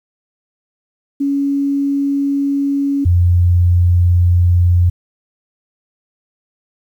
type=tone pair in turn; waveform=sine; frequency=280 / 88.19 Hz; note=C#4 / F2; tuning=+18 / +17 cents; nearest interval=octave + minor sixth; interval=2001 cents; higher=first; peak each=-13 / -8 dBFS; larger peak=second; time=1.2-3.05 / 3.05-4.9 s; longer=neither; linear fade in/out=10 ms; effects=8-bit